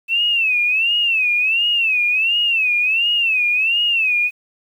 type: tone with vibrato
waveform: sine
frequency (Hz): 2637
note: E7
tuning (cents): 0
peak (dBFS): -14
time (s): 0.08-4.31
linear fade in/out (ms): 50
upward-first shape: sine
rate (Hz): 1.4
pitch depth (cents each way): 150
effects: 8-bit